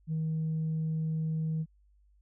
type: tone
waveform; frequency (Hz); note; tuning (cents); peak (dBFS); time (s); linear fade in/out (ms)
sine; 158.6; D#3; +33; -27; 0.07-1.66; 50
effects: tanh soft clip ceiling -26 dBFS + added 50 Hz sine -61 dBFS peak until 2.21 s